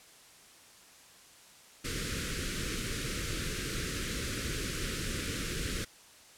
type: band-stop noise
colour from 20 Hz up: pink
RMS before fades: -35 dBFS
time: 1.84-5.85 s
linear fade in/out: 10 ms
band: 510 to 1300 Hz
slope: 48 dB/octave
effects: white hiss -56 dBFS RMS until 6.37 s + low-pass 10000 Hz 12 dB/octave